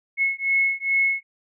sine beating tone pair, 2183 / 2185.4 Hz, C#7 / C#7, -27 / -25 cents, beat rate 2.4 Hz, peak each -22 dBFS, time 0.17-1.23 s, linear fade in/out 50 ms, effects none

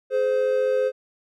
triangle tone pair together, 423.3 / 518 Hz, G#4 / C5, +33 / -17 cents, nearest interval minor third, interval 350 cents, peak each -23 / -18 dBFS, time 0.1-0.92 s, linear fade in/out 50 ms, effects none

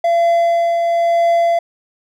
triangle tone with tremolo, 680 Hz, F5, 46 cents flat, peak -8 dBFS, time 0.04-1.59 s, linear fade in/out 5 ms, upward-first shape triangle, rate 0.99 Hz, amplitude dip 35%, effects none

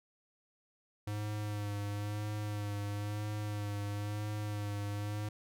square tone with vibrato, 103.83 Hz, G#2, in tune, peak -36 dBFS, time 1.07-5.29 s, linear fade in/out 5 ms, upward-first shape sine, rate 1 Hz, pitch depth 29 cents each way, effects none

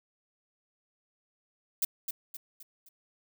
violet noise with echo, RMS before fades -27 dBFS, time 1.82-1.85 s, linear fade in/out 5 ms, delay 260 ms, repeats 4, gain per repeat -7 dB, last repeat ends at 2.89 s, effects none

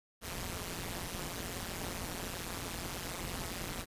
pink noise with amplitude modulation, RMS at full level -36 dBFS, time 0.21-3.86 s, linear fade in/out 50 ms, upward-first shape sine, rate 177 Hz, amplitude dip 100%, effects resampled to 32000 Hz

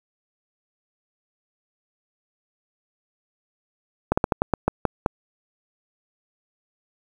slowing click train, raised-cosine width 1 ms, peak -4 dBFS, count 9, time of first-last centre 4.12-5.062 s, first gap 55 ms, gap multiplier 1.21, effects 7-bit

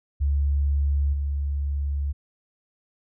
sine tone with level steps, 70.9 Hz, C#2, 40 cents sharp, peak -19 / -23 dBFS, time 0.2-2.13 s, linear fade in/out 20 ms, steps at 1.13 s, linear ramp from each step 5 ms, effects none

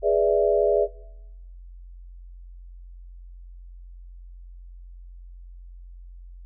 sine chord, E dominant seventh, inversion first, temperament equal, 415.3 / 493.9 / 587.3 / 659.3 Hz, G#4 / B4 / D5 / E5, 0 / 0 / 0 / 0 cents, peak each -21 / -25 / -22 / -23 dBFS, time 0.02-0.88 s, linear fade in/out 50 ms, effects noise-tail reverb RT60 0.9 s tail -22 dB re dry + added 44 Hz sine -40 dBFS peak until 6.45 s

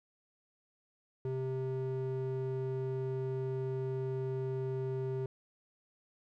triangle ring-modulated tone, 261.9 Hz, C4, 2 cents sharp, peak -28 dBFS, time 1.25-5.26 s, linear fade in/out 2 ms, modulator 131 Hz, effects none

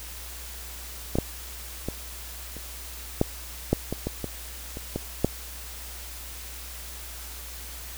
clicks, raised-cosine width 2 ms, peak -12 / -8 / -15 / -26 / -6 / -6 / -14 / -14 / -16 / -22 / -14 / -6 dBFS, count 12, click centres 1.155 / 1.186 / 1.886 / 2.567 / 3.214 / 3.73 / 3.926 / 4.07 / 4.243 / 4.771 / 4.96 / 5.246 s, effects added 60 Hz sine -41 dBFS peak until 7.97 s + white hiss -41 dBFS RMS until 7.97 s

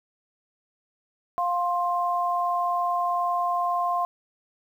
sine tone pair together, 704 / 1053.6 Hz, F5 / C6, +14 / +12 cents, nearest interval perfect fifth, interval 698 cents, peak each -25 dBFS, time 1.38-4.05 s, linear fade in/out 0 ms, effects 9-bit

